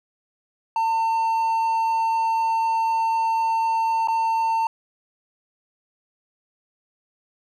triangle tone with dropouts, 902 Hz, A5, 43 cents sharp, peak -17 dBFS, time 0.76-4.67 s, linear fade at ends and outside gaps 2 ms, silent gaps 4.074-4.083 s, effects none

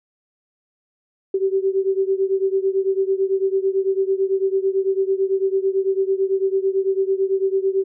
sine beating tone pair, 382.8 / 391.8 Hz, G4 / G4, -41 / -1 cents, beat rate 9 Hz, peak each -19 / -21 dBFS, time 1.34-7.84 s, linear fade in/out 5 ms, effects none

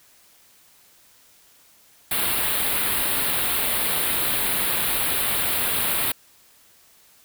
white band-stop noise, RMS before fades -23 dBFS, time 2.11-6.12 s, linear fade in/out 5 ms, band 4200 to 9000 Hz, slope 48 dB/octave, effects white hiss -55 dBFS RMS until 7.24 s

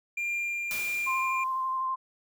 triangle tone with tremolo, 2393 Hz, D7, 32 cents sharp, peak -26 dBFS, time 0.17-1.44 s, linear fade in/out 5 ms, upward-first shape triangle, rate 1.5 Hz, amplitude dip 30%
white noise with exponential decay, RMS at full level -35 dBFS, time 0.71-1.86 s, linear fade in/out 0 ms, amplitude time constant 250 ms
sine tone with vibrato, 1046.5 Hz, C6, in tune, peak -27 dBFS, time 1.06-1.96 s, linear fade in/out 20 ms, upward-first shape square, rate 12 Hz, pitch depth 12 cents each way
effects none

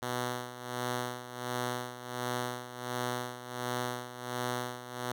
5% pulse tone with tremolo, 123.47 Hz, B2, in tune, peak -20 dBFS, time 0.02-5.12 s, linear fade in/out 5 ms, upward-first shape sine, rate 1.4 Hz, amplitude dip 75%, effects none

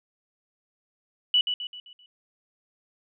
sine tone with echo, 2957 Hz, F#7, 2 cents flat, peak -17 dBFS, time 1.34-1.41 s, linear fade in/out 2 ms, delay 130 ms, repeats 5, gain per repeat -7 dB, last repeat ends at 2.06 s, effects none

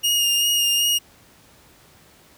sawtooth tone with vibrato, 2843 Hz, F7, 30 cents sharp, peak -14 dBFS, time 0.03-0.99 s, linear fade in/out 20 ms, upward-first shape sine, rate 2.6 Hz, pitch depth 20 cents each way, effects pink hiss -52 dBFS RMS until 2.37 s + high-pass 60 Hz 12 dB/octave

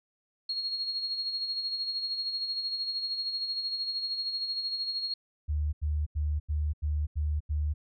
sine tone with tremolo, 4290 Hz, C8, 42 cents sharp, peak -28 dBFS, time 0.49-5.14 s, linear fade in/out 5 ms, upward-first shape sine, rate 13 Hz, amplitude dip 50%
sine tone bursts, 75 Hz, D2, 37 cents sharp, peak -26 dBFS, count 7, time 5.48-7.74 s, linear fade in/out 20 ms, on 250 ms, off 85 ms
effects none

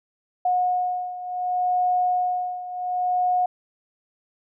sine beating tone pair, 725 / 725.68 Hz, F#5 / F#5, -35 / -34 cents, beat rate 0.68 Hz, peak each -22 / -26 dBFS, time 0.45-3.46 s, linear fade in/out 5 ms, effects none

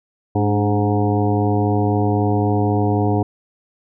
harmonic tone with a mistuned harmonic, 103.83 Hz, G#2, in tune, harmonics 1 / 2 / 3 / 4 / 5 / 7 / 8 / 9, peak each -18 / -24 / -21 / -23 / -29 / -24 / -31 / -31 dBFS, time 0.35-3.23 s, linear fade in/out 5 ms, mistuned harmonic 3, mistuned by -60 cents, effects none

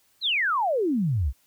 sine exponential sweep, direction down, 4240 to 58.27 Hz, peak -21 dBFS, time 0.21-1.33 s, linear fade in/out 50 ms, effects white hiss -64 dBFS RMS until 1.46 s

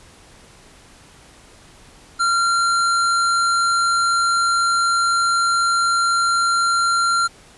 square tone, 1378 Hz, F6, 24 cents flat, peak -16 dBFS, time 2.19-7.28 s, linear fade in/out 20 ms, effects pink hiss -47 dBFS RMS until 7.57 s + resampled to 24000 Hz

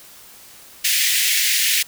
pink high-pass noise, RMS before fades -18 dBFS, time 0.84-1.83 s, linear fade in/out 10 ms, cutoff 1900 Hz, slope 48 dB/octave, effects white hiss -44 dBFS RMS until 1.87 s

